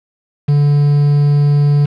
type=tone with quantisation; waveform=triangle; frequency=145 Hz; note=D3; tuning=22 cents flat; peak=-6 dBFS; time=0.48-1.86 s; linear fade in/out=10 ms; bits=5; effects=low-pass 3000 Hz 12 dB/octave